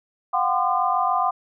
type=tone cluster; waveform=sine; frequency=718 / 765 / 1030 / 1208 Hz; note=F5 / G5 / C6 / D6; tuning=+48 / -42 / -28 / +48 cents; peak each=-24 dBFS; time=0.33-1.31 s; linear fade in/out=10 ms; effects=none